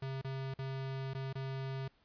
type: tone with dropouts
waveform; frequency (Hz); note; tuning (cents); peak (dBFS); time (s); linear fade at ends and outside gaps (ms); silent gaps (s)
square; 134; C3; +42; -38; 0.02-1.88; 5; 0.215-0.245 / 0.54-0.588 / 1.136-1.148 / 1.329-1.353
effects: pink hiss -71 dBFS RMS until 2.04 s + resampled to 11025 Hz